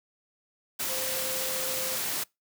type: tone in noise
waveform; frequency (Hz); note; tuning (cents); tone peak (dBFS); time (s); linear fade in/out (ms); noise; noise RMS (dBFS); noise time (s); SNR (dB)
sine; 521; C5; -7; -37; 0.89-1.96; 10; white; -31; 0.79-2.24; -9
effects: noise-tail reverb RT60 0.2 s tail -25 dB re dry + high-pass 100 Hz 12 dB/octave